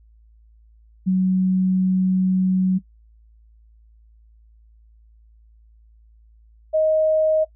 sine tone pair in turn, 186.4 / 627 Hz, F#3 / D#5, +13 / +13 cents, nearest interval octave + major sixth, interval 2100 cents, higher second, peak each -15 dBFS, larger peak neither, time 1.06-2.79 / 6.73-7.45 s, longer first, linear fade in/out 20 ms, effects noise-tail reverb RT60 0.1 s tail -18 dB re dry + added 55 Hz sine -49 dBFS peak until 7.55 s

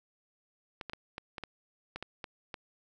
clicks, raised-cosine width 0.3 ms, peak -23 dBFS, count 10, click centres 0.812 / 0.897 / 0.934 / 1.181 / 1.382 / 1.437 / 1.96 / 2.026 / 2.242 / 2.542 s, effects none

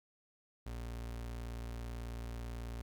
35% pulse tone, 58.27 Hz, A#1, in tune, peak -39 dBFS, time 0.66-2.82 s, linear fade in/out 5 ms, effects 12-bit

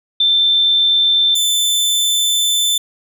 sine / sawtooth tone pair in turn, 3556 / 3533 Hz, A7 / A7, +18 / +6 cents, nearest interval unison, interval 12 cents, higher first, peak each -10 dBFS, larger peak neither, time 0.2-1.35 / 1.35-2.78 s, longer second, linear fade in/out 5 ms, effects none

